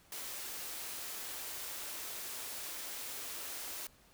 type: high-pass noise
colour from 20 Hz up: white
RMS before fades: -43 dBFS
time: 0.12-3.87 s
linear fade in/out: 2 ms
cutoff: 270 Hz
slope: 24 dB/octave
effects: pink hiss -64 dBFS RMS until 4.13 s